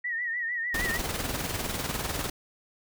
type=tone with vibrato; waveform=sine; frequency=1895 Hz; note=A#6; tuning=28 cents sharp; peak=-28 dBFS; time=0.04-0.98 s; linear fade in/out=10 ms; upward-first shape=triangle; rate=6.6 Hz; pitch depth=93 cents each way
type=noise with tremolo; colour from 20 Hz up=pink; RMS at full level=-30 dBFS; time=0.74-2.3 s; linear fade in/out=5 ms; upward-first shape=square; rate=20 Hz; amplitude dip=45%
effects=none